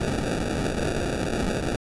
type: noise with sample-and-hold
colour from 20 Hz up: blue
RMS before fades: -26 dBFS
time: 0-1.76 s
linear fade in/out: 5 ms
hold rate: 1050 Hz
effects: resampled to 24000 Hz